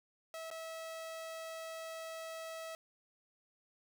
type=tone with dropouts; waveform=sawtooth; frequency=649 Hz; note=E5; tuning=27 cents flat; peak=-39 dBFS; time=0.34-2.75 s; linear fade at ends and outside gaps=1 ms; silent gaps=0.503-0.512 s; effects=none